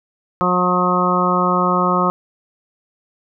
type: harmonic tone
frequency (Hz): 180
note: F#3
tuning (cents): -47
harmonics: 1 / 2 / 3 / 4 / 5 / 6 / 7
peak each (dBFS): -20 / -23 / -23 / -25 / -25 / -19 / -19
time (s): 0.41-2.1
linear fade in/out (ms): 0
effects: none